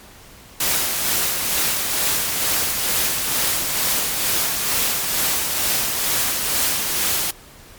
white noise with tremolo, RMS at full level -19 dBFS, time 0.6-7.31 s, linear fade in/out 5 ms, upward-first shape sine, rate 2.2 Hz, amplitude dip 35%, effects pink hiss -44 dBFS RMS until 7.78 s + MP3 96 kbps

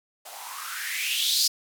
violet noise with band-pass filter sweep, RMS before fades -28 dBFS, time 0.25-1.48 s, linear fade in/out 10 ms, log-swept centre 650 to 5000 Hz, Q 5.7, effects none

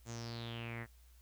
sawtooth tone with low-pass filter sweep, 116.8 Hz, A#2, 4 cents sharp, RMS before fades -44 dBFS, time 0.05-0.87 s, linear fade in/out 50 ms, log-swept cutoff 7200 to 1800 Hz, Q 6.6, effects added 60 Hz sine -59 dBFS peak until 1.21 s + white hiss -70 dBFS RMS until 1.21 s

